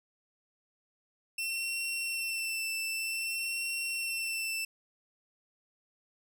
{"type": "tone with vibrato", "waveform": "sawtooth", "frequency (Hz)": 2693, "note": "E7", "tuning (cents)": 36, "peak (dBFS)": -29, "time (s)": [1.38, 4.65], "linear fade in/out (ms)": 5, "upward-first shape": "sine", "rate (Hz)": 0.53, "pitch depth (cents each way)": 21, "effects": []}